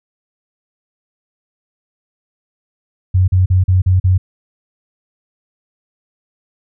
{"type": "tone bursts", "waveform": "sine", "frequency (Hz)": 92.5, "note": "F#2", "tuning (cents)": 0, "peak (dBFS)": -8, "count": 6, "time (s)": [3.14, 4.18], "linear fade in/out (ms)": 10, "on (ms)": 140, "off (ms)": 40, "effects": []}